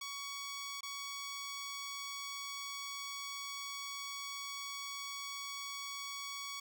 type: tone with dropouts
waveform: 10% pulse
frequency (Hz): 1123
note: C#6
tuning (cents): +22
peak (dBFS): -33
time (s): 0.01-6.6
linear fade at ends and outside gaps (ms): 5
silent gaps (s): 0.808-0.83
effects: none